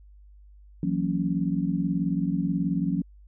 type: chord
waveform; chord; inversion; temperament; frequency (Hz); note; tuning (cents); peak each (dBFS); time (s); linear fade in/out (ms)
sine; F# dominant seventh; third; just; 166.5 / 185 / 231.2 / 277.5; E3 / F#3 / A#3 / C#4; +18 / 0 / -14 / +2; -28 / -27 / -33 / -29; 0.83-3.02; 2
effects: added 50 Hz sine -48 dBFS peak until 3.27 s